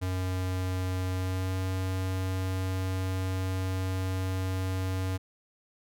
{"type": "tone with pitch glide", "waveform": "square", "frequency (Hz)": [92.5, 93.74], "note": ["F#2", "F#2"], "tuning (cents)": [0, 23], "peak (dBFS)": -29, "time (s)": [0.01, 5.18], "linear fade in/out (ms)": 20, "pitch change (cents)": 23, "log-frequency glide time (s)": [1.11, 1.56], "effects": []}